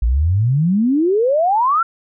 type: exponential sweep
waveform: sine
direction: up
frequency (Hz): 53.5 to 1393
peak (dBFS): -12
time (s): 0.02-1.83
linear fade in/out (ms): 5
effects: none